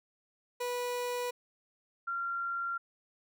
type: tone pair in turn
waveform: 30% pulse / sine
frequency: 490 / 1379.5 Hz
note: B4 / F6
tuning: -14 / -22 cents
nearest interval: octave + tritone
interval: 1792 cents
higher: second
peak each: -30 / -32 dBFS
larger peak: first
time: 0.6-1.31 / 2.07-2.78 s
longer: neither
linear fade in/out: 10 ms
effects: none